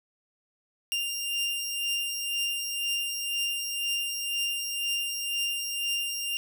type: beating tone pair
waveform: sawtooth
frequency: 2794 / 2796 Hz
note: F7 / F7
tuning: 0 / +1 cents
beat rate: 2 Hz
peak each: -26 / -32 dBFS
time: 0.92-6.37 s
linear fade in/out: 0 ms
effects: none